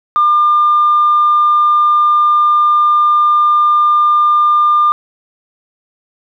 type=tone; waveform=sine; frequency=1200 Hz; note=D6; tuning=37 cents sharp; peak=-6 dBFS; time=0.16-4.92 s; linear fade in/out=0 ms; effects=tanh soft clip ceiling -3 dBFS + 8-bit